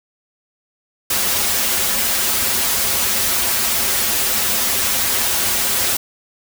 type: noise with comb filter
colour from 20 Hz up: white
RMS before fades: -18 dBFS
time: 1.1-5.97 s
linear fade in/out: 5 ms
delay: 6.6 ms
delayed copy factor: -0.95
effects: none